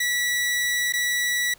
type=tone with dropouts; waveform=sawtooth; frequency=1948 Hz; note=B6; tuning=24 cents flat; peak=-18 dBFS; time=0-1.54 s; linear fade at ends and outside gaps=5 ms; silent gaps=0.925-0.935 s; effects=pink hiss -53 dBFS RMS until 1.58 s